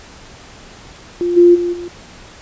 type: tone with level steps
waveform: sine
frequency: 349.2 Hz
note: F4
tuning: in tune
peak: -14 / -4 / -15 / -24 dBFS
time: 1.21-1.88 s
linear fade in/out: 0 ms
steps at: 1.36 / 1.54 / 1.72 s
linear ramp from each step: 20 ms
effects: pink hiss -39 dBFS RMS until 2.41 s + resampled to 16000 Hz